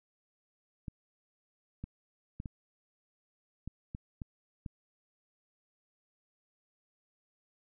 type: clicks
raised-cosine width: 5 ms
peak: -27 dBFS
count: 8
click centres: 0.882 / 1.84 / 2.401 / 2.458 / 3.676 / 3.949 / 4.218 / 4.662 s
effects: none